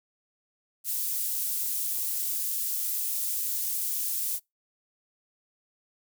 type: high-pass noise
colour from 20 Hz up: pink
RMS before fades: -30 dBFS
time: 0.84-4.4 s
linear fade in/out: 50 ms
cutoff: 12000 Hz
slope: 12 dB/octave
effects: noise-tail reverb RT60 0.2 s tail -26 dB re dry